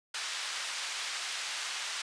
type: band-pass noise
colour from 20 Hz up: white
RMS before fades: -37 dBFS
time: 0.14-2.02 s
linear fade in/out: 5 ms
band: 1100 to 5100 Hz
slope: 12 dB/octave
effects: resampled to 22050 Hz